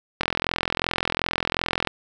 click train, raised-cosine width 0.3 ms, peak -5 dBFS, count 72, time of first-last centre 0.21-1.873 s, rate 42.7 Hz, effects none

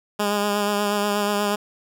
10% pulse tone with vibrato, 205.4 Hz, G#3, 19 cents flat, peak -12 dBFS, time 0.19-1.56 s, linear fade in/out 10 ms, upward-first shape sine, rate 8.3 Hz, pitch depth 24 cents each way, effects none

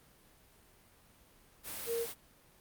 sine tone in noise, 464.7 Hz, A#4, 5 cents flat, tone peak -32 dBFS, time 1.86-2.07 s, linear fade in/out 50 ms, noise white, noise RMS -42 dBFS, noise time 1.63-2.15 s, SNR +7 dB, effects pink hiss -63 dBFS RMS until 2.6 s + Opus 32 kbps

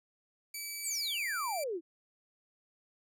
10% pulse tone with pitch glide, 2300 to 2338 Hz, D7 to D7, -37 to -8 cents, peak -30 dBFS, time 0.54-1.64 s, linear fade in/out 5 ms, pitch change +29 cents, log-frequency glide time 1.12-1.18 s
sine exponential sweep, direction down, 9180 to 311.1 Hz, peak -33 dBFS, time 0.82-1.81 s, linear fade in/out 50 ms
effects none

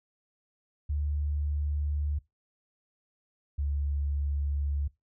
sine tone pair in turn, 73.42 / 71.45 Hz, D2 / D2, 0 / -47 cents, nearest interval unison, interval 47 cents, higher first, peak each -27 dBFS, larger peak neither, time 0.89-2.19 / 3.58-4.88 s, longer neither, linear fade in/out 10 ms, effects noise-tail reverb RT60 0.2 s tail -21 dB re dry

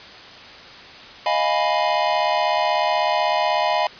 square chord, F half-diminished seventh, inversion third, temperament equal, 622.3 / 698.5 / 830.6 / 987.8 Hz, Eb5 / F5 / Ab5 / Cb6, 0 / 0 / 0 / 0 cents, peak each -24 dBFS, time 1.26-3.87 s, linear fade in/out 2 ms, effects white hiss -40 dBFS RMS until 3.99 s + resampled to 11025 Hz

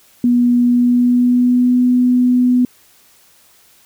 sine tone with pitch glide, 242.9 to 248.6 Hz, B3 to B3, -29 to +12 cents, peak -9 dBFS, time 0.24-2.65 s, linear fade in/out 2 ms, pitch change +41 cents, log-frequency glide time 0.63-1.82 s, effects white hiss -50 dBFS RMS until 3.85 s

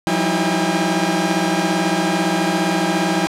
sawtooth tone cluster, 173.4 / 191.1 / 314.2 / 328.7 / 808 Hz, F3 / G3 / D#4 / E4 / G#5, -12 / -44 / +17 / -5 / -48 cents, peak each -19 dBFS, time 0.07-3.27 s, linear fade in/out 0 ms, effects low-pass 9000 Hz 12 dB/octave + 8-bit

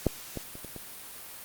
clicks, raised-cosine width 2 ms, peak -9 / -20 / -29 / -29 / -27 dBFS, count 5, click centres 0.067 / 0.373 / 0.554 / 0.647 / 0.763 s, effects white hiss -44 dBFS RMS until 1.44 s + Opus 48 kbps

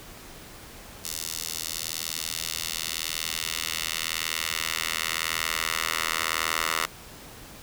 10% pulse tone with high-pass filter sweep, 80.9 Hz, E2, 32 cents flat, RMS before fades -30 dBFS, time 1.04-6.86 s, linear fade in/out 5 ms, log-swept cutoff 5400 to 1300 Hz, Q 1, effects pink hiss -45 dBFS RMS until 7.62 s

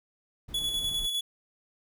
brown noise, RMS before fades -42 dBFS, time 0.48-1.07 s, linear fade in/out 10 ms
45% pulse tone with tremolo, 3400 Hz, G#7, 40 cents sharp, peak -27 dBFS, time 0.54-1.21 s, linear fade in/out 5 ms, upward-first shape square, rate 9.9 Hz, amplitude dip 35%
effects none

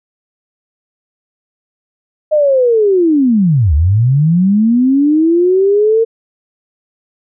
sine linear two-way sweep, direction down then up, 622.3 to 69.3 to 459.3 Hz, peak -7 dBFS, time 2.31-6.05 s, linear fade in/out 20 ms, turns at 3.74 s, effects none

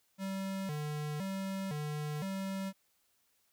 square tone with vibrato, 170.1 Hz, F3, 45 cents flat, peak -36 dBFS, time 0.18-2.73 s, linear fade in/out 50 ms, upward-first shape square, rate 0.98 Hz, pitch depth 220 cents each way, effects white hiss -74 dBFS RMS until 3.52 s

